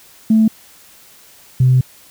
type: tone pair in turn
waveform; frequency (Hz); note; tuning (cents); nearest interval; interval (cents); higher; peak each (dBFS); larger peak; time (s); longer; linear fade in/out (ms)
sine; 220 / 128.41; A3 / C3; 0 / -32; major sixth; 932; first; -7; neither; 0.3-0.48 / 1.6-1.81; second; 5
effects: tanh soft clip ceiling -3 dBFS + white hiss -45 dBFS RMS until 2.1 s